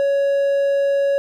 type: tone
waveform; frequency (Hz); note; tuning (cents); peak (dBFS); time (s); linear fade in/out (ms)
triangle; 558; C#5; +11; -13; 0-1.18; 0
effects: none